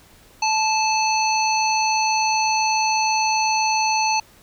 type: harmonic tone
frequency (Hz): 873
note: A5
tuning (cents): -14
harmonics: 1 / 3 / 5 / 7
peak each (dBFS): -19 / -24 / -26 / -27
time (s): 0.42-4.2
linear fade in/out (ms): 5
effects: pink hiss -51 dBFS RMS until 4.42 s